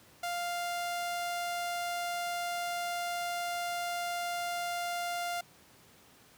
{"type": "tone", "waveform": "sawtooth", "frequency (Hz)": 698.5, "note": "F5", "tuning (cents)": 0, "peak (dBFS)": -29, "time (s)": [0.23, 5.41], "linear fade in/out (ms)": 5, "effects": ["pink hiss -59 dBFS RMS until 6.37 s", "high-pass 100 Hz 12 dB/octave"]}